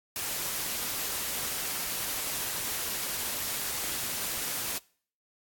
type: noise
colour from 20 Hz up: white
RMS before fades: -33 dBFS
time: 0.16-4.78 s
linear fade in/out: 0 ms
effects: noise-tail reverb RT60 0.5 s tail -23 dB re dry + AAC 64 kbps